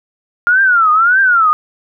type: tone with vibrato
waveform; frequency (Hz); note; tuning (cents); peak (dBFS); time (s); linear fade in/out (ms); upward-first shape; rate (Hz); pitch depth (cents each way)
sine; 1396.9; F6; 0; -7; 0.47-1.53; 0; triangle; 1.7; 240
effects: none